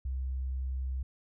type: tone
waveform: sine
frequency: 65.1 Hz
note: C2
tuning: 8 cents flat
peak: -31 dBFS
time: 0.05-1.03 s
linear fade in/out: 5 ms
effects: none